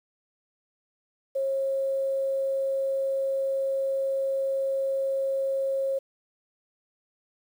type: tone with quantisation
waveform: sine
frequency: 541 Hz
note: C#5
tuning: 42 cents flat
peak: -24 dBFS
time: 1.35-5.99 s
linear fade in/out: 10 ms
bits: 9
effects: none